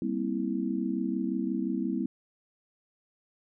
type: chord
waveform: sine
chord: C dominant seventh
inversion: second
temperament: just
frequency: 196.22 / 235.5 / 261.6 / 327 Hz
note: G3 / Bb3 / C4 / E4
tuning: +2 / +18 / 0 / -14 cents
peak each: -33 dBFS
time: 0.02-2.06 s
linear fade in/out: 2 ms
effects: none